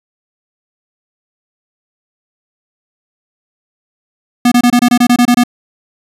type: tone bursts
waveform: square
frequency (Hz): 243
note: B3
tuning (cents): -28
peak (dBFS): -6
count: 11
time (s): 4.45-5.437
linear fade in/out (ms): 5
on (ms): 67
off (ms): 25
effects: resampled to 32000 Hz